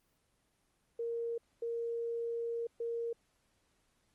sine tone bursts at uneven times, 465.7 Hz, A#4, 2 cents flat, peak -34 dBFS, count 3, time 0.99-1.38 / 1.62-2.67 / 2.8-3.13 s, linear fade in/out 5 ms, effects pink hiss -75 dBFS RMS until 4.14 s + Opus 24 kbps

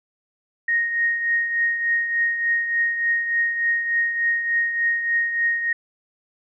sine tone with tremolo, 1864.7 Hz, A#6, in tune, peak -16 dBFS, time 0.68-5.73 s, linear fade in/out 5 ms, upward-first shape triangle, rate 3.4 Hz, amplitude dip 60%, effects none

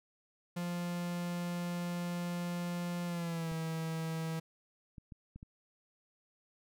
45% pulse tone with pitch glide, 174.61 to 161.98 Hz, F3 to E3, 0 to -30 cents, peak -35 dBFS, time 0.56-4.4 s, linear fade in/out 10 ms, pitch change -130 cents, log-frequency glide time 3.06-3.53 s
clicks, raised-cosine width 5 ms, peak -36 dBFS, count 5, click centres 3.518 / 4.982 / 5.122 / 5.36 / 5.429 s
effects none

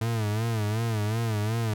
40% pulse tone with vibrato, 110 Hz, A2, in tune, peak -24 dBFS, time 0.01-1.74 s, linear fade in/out 5 ms, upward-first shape sine, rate 2.7 Hz, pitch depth 100 cents each way, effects none

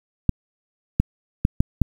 clicks, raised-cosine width 5 ms, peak -3 dBFS, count 5, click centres 0.293 / 1 / 1.451 / 1.605 / 1.817 s, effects 7-bit

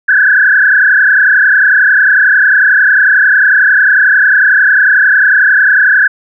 sine tone with frequency modulation, 1604 Hz, G6, 39 cents sharp, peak -4 dBFS, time 0.08-6.08 s, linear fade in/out 10 ms, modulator 31.1 Hz, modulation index 3.7, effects none

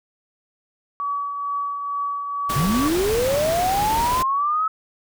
sine tone with tremolo, 1139 Hz, C#6, 47 cents sharp, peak -21 dBFS, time 1-2.88 s, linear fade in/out 0 ms, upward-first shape triangle, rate 2.2 Hz, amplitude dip 45%
pink noise, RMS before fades -27 dBFS, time 2.49-4.23 s, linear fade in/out 10 ms
sine linear sweep, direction up, 130.81 to 1300 Hz, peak -18 dBFS, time 2.56-4.68 s, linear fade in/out 5 ms
effects none

